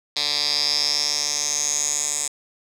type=tone with band-pass filter sweep; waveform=10% pulse; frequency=147 Hz; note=D3; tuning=2 cents sharp; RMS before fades=-23 dBFS; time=0.16-2.28 s; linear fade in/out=5 ms; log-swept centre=4400 to 7500 Hz; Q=7.7; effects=none